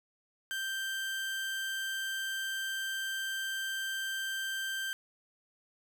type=tone; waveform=30% pulse; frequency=1568 Hz; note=G6; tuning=in tune; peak=-31 dBFS; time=0.51-4.93 s; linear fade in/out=0 ms; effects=none